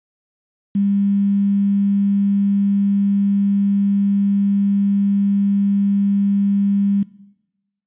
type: tone with quantisation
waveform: sine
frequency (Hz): 200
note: G3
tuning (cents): +35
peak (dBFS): -14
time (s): 0.75-7.03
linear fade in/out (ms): 5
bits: 7
effects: noise-tail reverb RT60 1.0 s tail -19 dB re dry + resampled to 8000 Hz